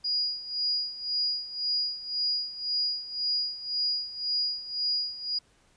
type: tone with tremolo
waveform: sine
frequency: 4883 Hz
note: D#8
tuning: 33 cents flat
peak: -24 dBFS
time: 0.04-5.39 s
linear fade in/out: 10 ms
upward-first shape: sine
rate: 1.9 Hz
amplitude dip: 80%
effects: pink hiss -64 dBFS RMS until 5.76 s + resampled to 22050 Hz